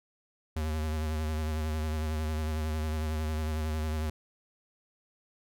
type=tone with vibrato; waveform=square; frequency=77.78 Hz; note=D#2; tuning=in tune; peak=-30 dBFS; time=0.56-4.1 s; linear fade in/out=5 ms; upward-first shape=sine; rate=11 Hz; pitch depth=37 cents each way; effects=none